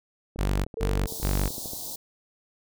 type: click train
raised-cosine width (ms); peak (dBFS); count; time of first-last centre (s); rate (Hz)
2; -25; 19; 0.36-1.734; 13.1
type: tone bursts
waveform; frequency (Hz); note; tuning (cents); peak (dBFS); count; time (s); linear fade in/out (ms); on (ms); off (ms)
sawtooth; 48.58; G1; -15; -19; 3; 0.38-1.49; 20; 270; 150
type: tone with exponential decay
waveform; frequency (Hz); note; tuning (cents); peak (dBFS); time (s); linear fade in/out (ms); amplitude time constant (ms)
sine; 450.8; A4; +42; -29; 0.77-1.65; 1; 190
type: band-stop noise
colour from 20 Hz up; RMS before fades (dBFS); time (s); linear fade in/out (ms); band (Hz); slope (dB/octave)
white; -36; 1.07-1.96; 5; 930 to 3700; 48
effects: none